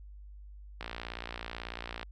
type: click train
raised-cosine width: 0.3 ms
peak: -22 dBFS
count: 72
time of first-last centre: 0.81-2.03 s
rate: 58.2 Hz
effects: added 50 Hz sine -46 dBFS peak until 2.11 s